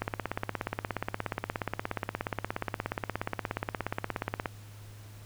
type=click train; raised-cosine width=0.5 ms; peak=-15 dBFS; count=76; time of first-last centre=0.02-4.458 s; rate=16.9 Hz; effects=added 104 Hz sine -46 dBFS peak until 5.25 s + pink hiss -55 dBFS RMS until 5.25 s